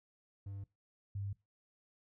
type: tone pair in turn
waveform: triangle / sine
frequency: 98.9 / 99.53 Hz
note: G2 / G2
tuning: +16 / +27 cents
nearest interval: unison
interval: 11 cents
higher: second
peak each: -40 / -37 dBFS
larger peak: second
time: 0.46-0.64 / 1.15-1.33 s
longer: neither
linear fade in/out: 5 ms
effects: noise-tail reverb RT60 0.2 s tail -20 dB re dry